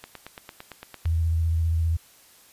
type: click train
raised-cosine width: 0.3 ms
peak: -22 dBFS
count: 10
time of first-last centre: 0.04-1.056 s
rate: 8.86 Hz
type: tone with vibrato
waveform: sine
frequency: 82 Hz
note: E2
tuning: 9 cents flat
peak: -20 dBFS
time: 1.05-1.97 s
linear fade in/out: 10 ms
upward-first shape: triangle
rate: 15 Hz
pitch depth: 38 cents each way
effects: white hiss -54 dBFS RMS until 2.52 s + resampled to 32000 Hz